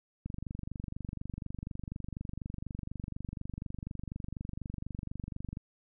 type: click train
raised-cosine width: 5 ms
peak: -26 dBFS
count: 129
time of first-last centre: 0.26-5.571 s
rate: 24.1 Hz
effects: none